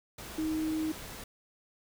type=tone in noise; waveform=sine; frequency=314.2 Hz; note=D#4; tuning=17 cents sharp; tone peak=-29 dBFS; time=0.38-0.92 s; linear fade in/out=5 ms; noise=pink; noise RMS=-44 dBFS; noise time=0.18-1.24 s; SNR=+12 dB; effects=none